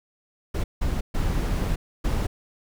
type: noise bursts at uneven times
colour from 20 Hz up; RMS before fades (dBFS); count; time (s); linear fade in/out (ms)
brown; -24; 4; 0.54-0.64 / 0.81-1.01 / 1.14-1.76 / 2.04-2.27; 10
effects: none